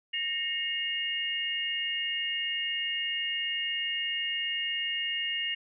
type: tone cluster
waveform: sine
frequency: 1848 / 2174 / 2837 Hz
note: A#6 / C#7 / F7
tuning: -16 / -34 / +27 cents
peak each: -36 / -38 / -30 dBFS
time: 0.13-5.55 s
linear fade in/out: 10 ms
effects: none